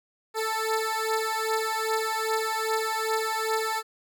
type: beating tone pair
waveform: 15% pulse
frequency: 440 / 442.5 Hz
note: A4 / A4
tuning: 0 / +10 cents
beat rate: 2.5 Hz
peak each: -22 dBFS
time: 0.34-3.83 s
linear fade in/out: 50 ms
effects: none